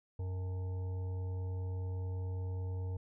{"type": "harmonic tone with a mistuned harmonic", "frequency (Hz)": 92.5, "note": "F#2", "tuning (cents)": 0, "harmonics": [1, 3, 5, 7, 9, 10], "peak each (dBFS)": [-35, -56, -50, -63, -62, -61], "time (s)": [0.19, 2.97], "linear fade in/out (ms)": 5, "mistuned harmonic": 10, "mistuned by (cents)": -44, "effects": []}